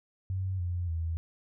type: tone with pitch steps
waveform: sine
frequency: 94.4 / 88.08 / 82.18 Hz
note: F#2 / F2 / E2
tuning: +35 / +15 / -5 cents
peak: -29 dBFS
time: 0.3-1.17 s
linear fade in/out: 0 ms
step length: 290 ms
effects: none